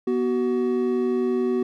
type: tone pair together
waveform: triangle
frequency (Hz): 244.5 / 375.8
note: B3 / F#4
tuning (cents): -17 / +27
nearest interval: perfect fifth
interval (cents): 744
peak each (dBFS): -22 / -20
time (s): 0.07-1.63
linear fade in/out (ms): 5
effects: none